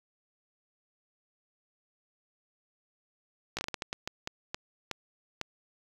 slowing click train, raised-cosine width 0.2 ms, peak -16 dBFS, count 13, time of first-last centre 3.57-5.413 s, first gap 17 ms, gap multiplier 1.36, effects 7-bit

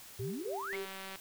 sine tone with tremolo, 392 Hz, G4, in tune, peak -37 dBFS, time 0.19-0.86 s, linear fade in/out 10 ms, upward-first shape sine, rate 3.8 Hz, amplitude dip 75%
sine exponential sweep, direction up, 99.3 to 2290 Hz, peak -37 dBFS, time 0.19-0.76 s, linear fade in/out 5 ms
click train, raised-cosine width 0.3 ms, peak -29 dBFS, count 83, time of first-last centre 0.73-1.157 s, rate 192 Hz
effects white hiss -52 dBFS RMS until 1.2 s

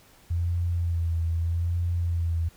sine tone with vibrato, 84.8 Hz, E2, 50 cents sharp, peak -23 dBFS, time 0.3-2.49 s, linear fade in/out 10 ms, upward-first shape sine, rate 0.8 Hz, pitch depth 39 cents each way, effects pink hiss -56 dBFS RMS until 2.56 s

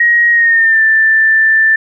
sine tone with pitch glide, 1888 to 1771.8 Hz, A#6 to A6, +22 to +12 cents, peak -6 dBFS, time 0-1.76 s, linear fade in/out 5 ms, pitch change -110 cents, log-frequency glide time 0.31-0.82 s, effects none

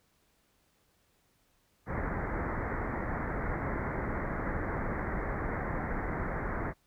pink low-pass noise, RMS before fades -34 dBFS, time 1.86-6.74 s, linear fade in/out 50 ms, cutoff 2100 Hz, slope 96 dB/octave, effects pink hiss -71 dBFS RMS until 6.86 s

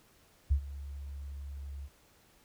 sine tone with ADSR envelope, 70.1 Hz, C#2, 20 cents sharp, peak -21 dBFS, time 0.5-1.89 s, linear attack 17 ms, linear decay 82 ms, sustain -18 dB, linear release 45 ms, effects pink hiss -64 dBFS RMS until 2.44 s

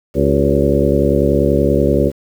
harmonic tone with a mistuned harmonic, 70.4 Hz, C#2, 27 cents sharp, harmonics 1 / 2 / 3 / 4 / 5 / 6 / 7 / 8, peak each -19 / -19 / -19 / -19 / -19 / -19 / -19 / -19 dBFS, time 0.14-2.12 s, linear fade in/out 50 ms, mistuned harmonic 6, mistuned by -70 cents, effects 7-bit

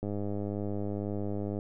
click train, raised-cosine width 2 ms, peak -22 dBFS, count 160, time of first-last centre 0.03-1.589 s, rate 102 Hz, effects none

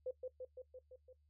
sine tone with echo, 509 Hz, C5, 48 cents flat, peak -38 dBFS, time 0.06-0.11 s, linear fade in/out 5 ms, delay 170 ms, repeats 6, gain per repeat -3 dB, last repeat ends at 1.13 s, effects noise-tail reverb RT60 0.1 s tail -18 dB re dry + added 74 Hz sine -70 dBFS peak until 1.29 s

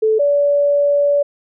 sine tone pair in turn, 437.1 / 574.4 Hz, A4 / D5, -11 / -39 cents, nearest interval perfect fourth, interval 472 cents, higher second, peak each -11 dBFS, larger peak neither, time 0.02-0.19 / 0.19-1.23 s, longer second, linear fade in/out 10 ms, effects none

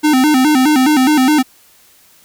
square tone with vibrato, 280 Hz, C#4, 18 cents sharp, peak -9 dBFS, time 0.03-1.43 s, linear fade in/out 20 ms, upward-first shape square, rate 4.8 Hz, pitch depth 140 cents each way, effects white hiss -48 dBFS RMS until 2.24 s

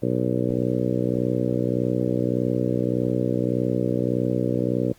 harmonic tone, 61.7 Hz, B1, 1 cent flat, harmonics 2 / 3 / 4 / 5 / 6 / 7 / 8 / 9, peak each -27 / -28 / -28 / -27 / -31 / -30 / -29 / -32 dBFS, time 0.02-4.93 s, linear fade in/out 10 ms, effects pink hiss -56 dBFS RMS until 4.98 s + Opus 24 kbps

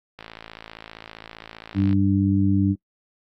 click train, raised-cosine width 0.3 ms, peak -21 dBFS, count 97, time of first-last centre 0.19-1.929 s, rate 55.2 Hz
harmonic tone, 98 Hz, G2, in tune, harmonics 1 / 2 / 3, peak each -21 / -21 / -21 dBFS, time 1.74-2.76 s, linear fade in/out 50 ms
effects noise-tail reverb RT60 0.1 s tail -26 dB re dry + Opus 48 kbps

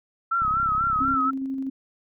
sine tone with vibrato, 1318 Hz, E6, 1 cent flat, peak -20 dBFS, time 0.31-1.31 s, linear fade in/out 10 ms, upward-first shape sine, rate 4.1 Hz, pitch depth 76 cents each way
click train, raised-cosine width 5 ms, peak -25 dBFS, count 25, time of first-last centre 0.42-1.141 s, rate 33.3 Hz
sine tone with tremolo, 267.6 Hz, C4, 39 cents sharp, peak -25 dBFS, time 1-1.7 s, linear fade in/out 10 ms, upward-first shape square, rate 12 Hz, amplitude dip 25%
effects none

